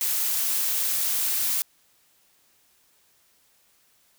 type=noise; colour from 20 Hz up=blue; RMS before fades=-25 dBFS; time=0.01-1.62 s; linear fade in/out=0 ms; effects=white hiss -63 dBFS RMS until 4.18 s